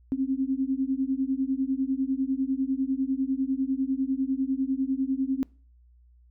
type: beating tone pair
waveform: sine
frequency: 261.6 / 271.6 Hz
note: C4 / C#4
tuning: 0 / -35 cents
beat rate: 10 Hz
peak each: -27 dBFS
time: 0.12-5.43 s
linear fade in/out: 0 ms
effects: noise-tail reverb RT60 0.4 s tail -25 dB re dry + added 60 Hz sine -54 dBFS peak until 6.3 s